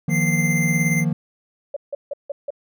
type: chord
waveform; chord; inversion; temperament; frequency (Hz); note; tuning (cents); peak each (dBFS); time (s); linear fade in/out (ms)
triangle; Eb suspended second; none; equal; 155.56 / 174.61 / 233.1; Eb3 / F3 / Bb3; 0 / 0 / 0; -19 / -20 / -24; 0.08-1.13; 5
type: tone with tremolo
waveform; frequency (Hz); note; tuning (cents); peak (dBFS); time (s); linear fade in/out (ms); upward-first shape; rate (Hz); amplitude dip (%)
square; 2085; C7; -7; -21; 0.09-1.05; 50; sine; 17; 30
type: tone bursts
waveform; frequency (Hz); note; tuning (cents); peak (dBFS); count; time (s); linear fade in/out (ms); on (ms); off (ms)
sine; 569; C#5; +45; -23; 5; 1.74-2.505; 5; 25; 160
effects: none